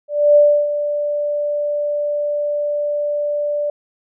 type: tone with ADSR envelope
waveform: sine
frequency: 587.3 Hz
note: D5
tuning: in tune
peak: -6 dBFS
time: 0.08-3.7 s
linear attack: 280 ms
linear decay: 310 ms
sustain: -11 dB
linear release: 3 ms
effects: none